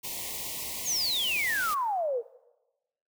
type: band-stop noise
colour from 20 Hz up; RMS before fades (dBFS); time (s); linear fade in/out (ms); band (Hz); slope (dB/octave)
white; -36; 0.03-1.75; 20; 1100 to 1900; 96
type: exponential sweep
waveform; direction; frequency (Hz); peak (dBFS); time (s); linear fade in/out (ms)
sine; down; 6960 to 440; -26; 0.84-2.23; 50
effects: noise-tail reverb RT60 1.0 s tail -19 dB re dry